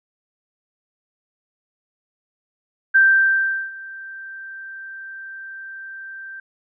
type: tone with ADSR envelope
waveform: sine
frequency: 1568 Hz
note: G6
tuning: in tune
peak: -9 dBFS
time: 2.94-6.4 s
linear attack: 17 ms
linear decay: 750 ms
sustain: -23 dB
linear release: 4 ms
effects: none